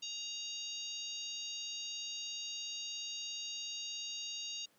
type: harmonic tone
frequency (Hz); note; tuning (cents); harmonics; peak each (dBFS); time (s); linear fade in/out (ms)
937; A#5; +9; 3 / 4 / 5 / 6 / 7; -45 / -45 / -47 / -55 / -46; 0.02-4.66; 10
effects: pink hiss -70 dBFS RMS until 4.78 s + high-pass 200 Hz 12 dB/octave